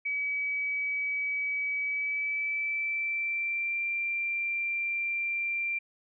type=tone with pitch glide; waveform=sine; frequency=2280 to 2366 Hz; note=C#7 to D7; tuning=+48 to +12 cents; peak=-28 dBFS; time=0.05-5.79 s; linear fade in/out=10 ms; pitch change=+64 cents; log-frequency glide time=1.82-3.83 s; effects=none